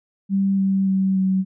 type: tone with pitch steps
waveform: sine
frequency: 195.4 / 193.38 / 191.38 / 189.4 Hz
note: G3 / G3 / G3 / F#3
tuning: -5 / -23 / -41 / +41 cents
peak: -16 dBFS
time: 0.29-1.45 s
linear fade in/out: 50 ms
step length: 290 ms
effects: none